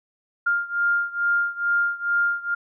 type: beating tone pair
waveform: sine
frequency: 1402 / 1404.3 Hz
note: F6 / F6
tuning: +6 / +9 cents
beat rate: 2.3 Hz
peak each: -22 / -24 dBFS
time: 0.46-2.55 s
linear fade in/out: 10 ms
effects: none